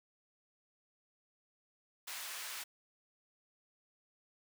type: high-pass noise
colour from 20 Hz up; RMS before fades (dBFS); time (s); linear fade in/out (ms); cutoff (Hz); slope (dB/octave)
pink; -44; 2.07-2.64; 10; 1400; 12
effects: none